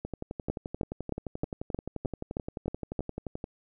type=two click trains; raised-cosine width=2 ms; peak=-21 / -16 dBFS; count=40 / 9; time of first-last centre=0.05-3.441 / 0.5-2.992 s; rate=11.5 / 3.21 Hz; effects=none